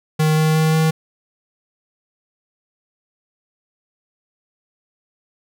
square tone with pitch steps, 155.56 / 156.64 / 157.73 / 158.83 Hz, D#3 / D#3 / D#3 / D#3, 0 / +12 / +24 / +36 cents, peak -14 dBFS, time 0.19-0.91 s, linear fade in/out 10 ms, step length 180 ms, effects none

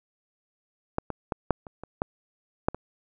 clicks, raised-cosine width 1 ms, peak -11 / -17 / -13 / -6 / -27 / -24 / -11 / -7 / -21 dBFS, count 9, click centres 0.984 / 1.103 / 1.322 / 1.507 / 1.668 / 1.836 / 2.019 / 2.685 / 2.746 s, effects none

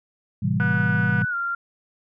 sine chord, A minor seventh, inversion none, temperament equal, 110 / 130.81 / 164.81 / 196 Hz, A2 / C3 / E3 / G3, 0 / 0 / 0 / 0 cents, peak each -25 dBFS, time 0.42-1.25 s, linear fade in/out 10 ms
sine tone with pitch glide, 1486 to 1386.5 Hz, F#6 to F6, +7 to -13 cents, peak -23 dBFS, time 0.6-1.55 s, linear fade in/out 5 ms, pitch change -120 cents, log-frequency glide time 1.29-1.35 s
click train, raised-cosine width 0.5 ms, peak -20 dBFS, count 151, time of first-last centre 0.6-1.22 s, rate 242 Hz
effects none

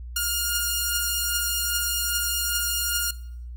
5% pulse beating tone pair, 1417 / 1419.5 Hz, F6 / F6, +25 / +28 cents, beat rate 2.5 Hz, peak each -13 / -19 dBFS, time 0.16-3.11 s, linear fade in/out 5 ms, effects noise-tail reverb RT60 0.7 s tail -21 dB re dry + added 60 Hz sine -34 dBFS peak until 3.56 s

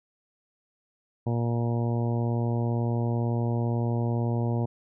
harmonic tone, 117.9 Hz, A#2, 20 cents sharp, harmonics 1 / 2 / 3 / 4 / 5 / 6 / 7 / 8, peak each -25 / -31 / -35 / -37 / -39 / -41 / -42 / -43 dBFS, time 1.26-4.66 s, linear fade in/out 10 ms, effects none

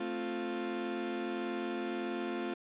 35% pulse chord, F major, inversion first, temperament equal, 220 / 261.6 / 349.2 Hz, A3 / C4 / F4, 0 / 0 / 0 cents, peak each -39 / -39 / -35 dBFS, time 0-2.54 s, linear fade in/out 5 ms, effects resampled to 8000 Hz + 11-bit

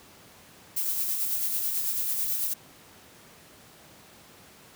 violet noise with tremolo, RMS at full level -27 dBFS, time 0.76-2.54 s, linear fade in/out 10 ms, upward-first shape sine, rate 9.1 Hz, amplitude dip 35%, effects pink hiss -52 dBFS RMS until 4.75 s + high-pass 100 Hz 12 dB/octave

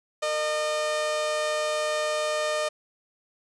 sawtooth tone pair together, 456.7 / 609.6 Hz, A#4 / D#5, -36 / -36 cents, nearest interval perfect fourth, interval 500 cents, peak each -33 / -21 dBFS, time 0.22-2.69 s, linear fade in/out 10 ms, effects resampled to 22050 Hz + 9-bit

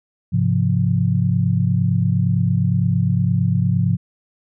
sine chord, F minor, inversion first, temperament equal with one note detuned, 103.83 / 132.56 / 174.61 Hz, Ab2 / C3 / F3, 0 / +23 / 0 cents, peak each -19 dBFS, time 0.32-3.97 s, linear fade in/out 20 ms, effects none

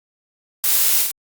blue noise with echo, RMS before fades -18 dBFS, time 0.64-1.02 s, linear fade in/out 0 ms, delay 46 ms, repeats 2, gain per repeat -3 dB, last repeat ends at 1.112 s, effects Opus 48 kbps

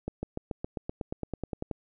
accelerating click train, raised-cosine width 2 ms, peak -19 dBFS, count 15, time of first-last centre 0.08-1.712 s, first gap 150 ms, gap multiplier 0.96, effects none

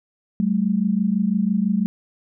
sine tone pair together, 190.3 / 216.3 Hz, F#3 / A3, +49 / -29 cents, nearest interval major second, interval 222 cents, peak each -20 dBFS, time 0.4-1.86 s, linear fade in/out 0 ms, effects none

